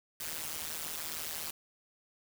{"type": "noise with amplitude modulation", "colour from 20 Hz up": "white", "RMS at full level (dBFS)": -35, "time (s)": [0.2, 1.51], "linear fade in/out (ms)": 5, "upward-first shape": "sine", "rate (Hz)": 156, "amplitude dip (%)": 100, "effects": []}